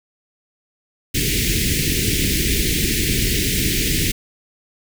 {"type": "band-stop noise", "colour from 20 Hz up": "pink", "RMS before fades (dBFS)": -19, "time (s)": [1.14, 4.12], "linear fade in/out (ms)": 10, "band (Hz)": [420, 1900], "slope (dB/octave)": 48, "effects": []}